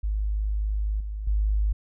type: tone with level steps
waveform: sine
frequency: 51.91 Hz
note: G#1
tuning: in tune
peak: -23 / -29 / -20 dBFS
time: 0.03-1.73 s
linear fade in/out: 10 ms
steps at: 1 / 1.27 s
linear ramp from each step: 5 ms
effects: none